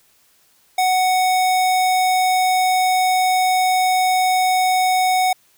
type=tone; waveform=square; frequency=742 Hz; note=F#5; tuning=5 cents sharp; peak=-15 dBFS; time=0.78-5.33 s; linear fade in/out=5 ms; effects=white hiss -57 dBFS RMS until 5.57 s